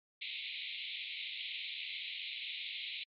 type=band-pass noise; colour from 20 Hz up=white; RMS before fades=-43 dBFS; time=0.21-3.04 s; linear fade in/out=10 ms; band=2100 to 4000 Hz; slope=96 dB/octave; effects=AAC 64 kbps